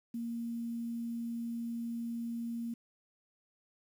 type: tone with quantisation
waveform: sine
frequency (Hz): 233.1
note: A#3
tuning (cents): 0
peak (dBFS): -35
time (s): 0.14-2.74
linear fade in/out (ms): 5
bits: 10
effects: none